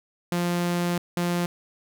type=tone pair in turn; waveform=sawtooth; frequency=174.61 / 174.61 Hz; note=F3 / F3; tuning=0 / 0 cents; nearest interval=unison; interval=0 cents; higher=neither; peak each=-19 dBFS; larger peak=neither; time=0.32-0.98 / 1.17-1.46 s; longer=first; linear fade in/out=2 ms; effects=none